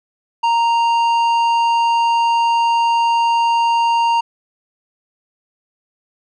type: tone with tanh clipping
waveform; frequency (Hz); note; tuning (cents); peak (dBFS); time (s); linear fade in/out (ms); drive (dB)
sine; 930; A#5; -4; -14; 0.43-4.21; 10; 10
effects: none